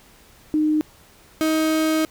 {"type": "tone pair in turn", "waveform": ["sine", "35% pulse"], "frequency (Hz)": [306.6, 315.2], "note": ["D#4", "D#4"], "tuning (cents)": [-25, 23], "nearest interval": "unison", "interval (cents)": 48, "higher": "second", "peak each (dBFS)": -16, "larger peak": "neither", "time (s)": [[0.54, 0.81], [1.41, 2.05]], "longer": "second", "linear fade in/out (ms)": 0, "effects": ["pink hiss -51 dBFS RMS until 2.1 s"]}